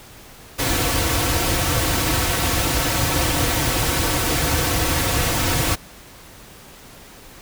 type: noise with comb filter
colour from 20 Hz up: pink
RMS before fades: -20 dBFS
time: 0.58-5.76 s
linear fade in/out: 20 ms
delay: 4.9 ms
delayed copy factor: -0.7
effects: pink hiss -43 dBFS RMS until 7.41 s